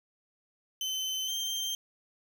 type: tone pair in turn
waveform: 30% pulse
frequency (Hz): 3063 / 3153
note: G7 / G7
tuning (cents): -41 / +9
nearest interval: minor second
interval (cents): 50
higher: second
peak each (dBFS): -28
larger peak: neither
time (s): 0.81-1.28 / 1.28-1.75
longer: neither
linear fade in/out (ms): 2
effects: 11-bit